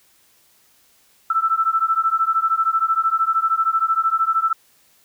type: beating tone pair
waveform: sine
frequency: 1318.5 / 1331.5 Hz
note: E6 / E6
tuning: 0 / +17 cents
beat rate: 13 Hz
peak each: -19 dBFS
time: 1.3-4.53 s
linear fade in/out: 5 ms
effects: white hiss -57 dBFS RMS until 5.04 s